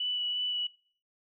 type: tone with vibrato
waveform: sine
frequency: 2960 Hz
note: F#7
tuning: in tune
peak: -29 dBFS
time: 0-0.67 s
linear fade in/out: 5 ms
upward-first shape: sine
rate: 2.9 Hz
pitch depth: 11 cents each way
effects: noise-tail reverb RT60 0.5 s tail -22 dB re dry